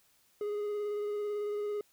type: tone with vibrato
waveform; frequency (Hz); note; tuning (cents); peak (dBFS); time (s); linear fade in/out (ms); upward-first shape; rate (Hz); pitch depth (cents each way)
triangle; 415.3; G#4; 0; -30; 0.41-1.81; 2; square; 18; 14
effects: white hiss -68 dBFS RMS until 1.92 s